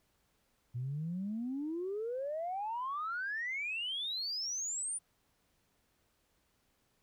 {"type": "exponential sweep", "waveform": "sine", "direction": "up", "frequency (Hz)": [117.5, 9530], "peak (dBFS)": -34, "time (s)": [0.74, 4.99], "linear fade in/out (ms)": 20, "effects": ["tanh soft clip ceiling -30 dBFS", "pink hiss -75 dBFS RMS until 7.02 s"]}